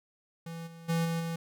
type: tone with level steps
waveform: square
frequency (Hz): 166.1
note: E3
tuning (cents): +13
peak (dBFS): -39 / -47 / -27 / -30 / -33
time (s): 0.46-1.36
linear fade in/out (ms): 5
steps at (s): 0.66 / 0.88 / 1.04 / 1.19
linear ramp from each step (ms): 20
effects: none